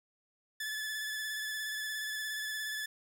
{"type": "tone with vibrato", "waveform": "sawtooth", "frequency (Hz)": 1731, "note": "A6", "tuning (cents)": -29, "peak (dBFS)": -32, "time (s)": [0.6, 2.86], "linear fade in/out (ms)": 5, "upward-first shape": "square", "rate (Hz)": 17, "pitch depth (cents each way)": 17, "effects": ["12-bit"]}